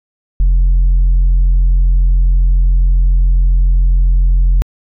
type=tone; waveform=sine; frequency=43.65 Hz; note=F1; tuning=in tune; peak=-4 dBFS; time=0.4-4.62 s; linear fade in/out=0 ms; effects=tanh soft clip ceiling -6 dBFS